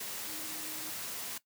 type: tone in noise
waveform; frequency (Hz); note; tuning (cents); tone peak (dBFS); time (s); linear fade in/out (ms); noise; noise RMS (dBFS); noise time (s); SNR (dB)
sine; 311.1; D#4; 0; -50; 0.27-0.9; 5; white; -40; 0-1.38; -13
effects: noise-tail reverb RT60 0.1 s tail -17 dB re dry + high-pass 100 Hz 12 dB/octave